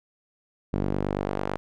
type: tone with band-pass filter sweep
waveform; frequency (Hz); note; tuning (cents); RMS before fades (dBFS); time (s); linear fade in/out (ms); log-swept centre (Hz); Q
sawtooth; 49; G1; 0; -28; 0.73-1.57; 0; 250 to 780; 0.78
effects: none